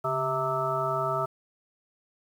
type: harmonic tone with a mistuned harmonic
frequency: 130.81 Hz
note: C3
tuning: in tune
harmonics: 1 / 3 / 5 / 7 / 9 / 10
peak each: -35 / -34 / -30 / -35 / -34 / -30 dBFS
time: 0.04-1.26 s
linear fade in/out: 10 ms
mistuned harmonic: 1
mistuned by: +110 cents
effects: 9-bit